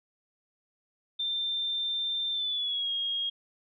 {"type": "tone with pitch glide", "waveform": "sine", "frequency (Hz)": [3581, 3265], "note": ["A7", "G#7"], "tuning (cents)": [30, -30], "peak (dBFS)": -28, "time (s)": [1.19, 3.3], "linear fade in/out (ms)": 10, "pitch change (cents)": -160, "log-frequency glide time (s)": [2.31, 2.91], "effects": []}